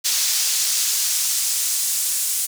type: noise with high-pass filter sweep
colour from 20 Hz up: brown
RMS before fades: -21 dBFS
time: 0.04-2.47 s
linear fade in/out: 20 ms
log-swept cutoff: 5300 to 8200 Hz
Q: 1.2
effects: none